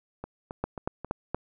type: two click trains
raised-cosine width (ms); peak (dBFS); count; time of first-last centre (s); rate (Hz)
1; -22 / -14; 4 / 4; 0.24-1.046 / 0.64-1.346; 3.72 / 4.25
effects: none